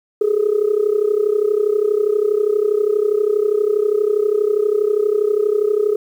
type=tone with amplitude modulation; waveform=sine; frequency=419.4 Hz; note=G#4; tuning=17 cents sharp; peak=-9 dBFS; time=0.21-5.96 s; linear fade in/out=5 ms; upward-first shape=sine; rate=32.4 Hz; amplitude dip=85%; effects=tanh soft clip ceiling -7 dBFS + 8-bit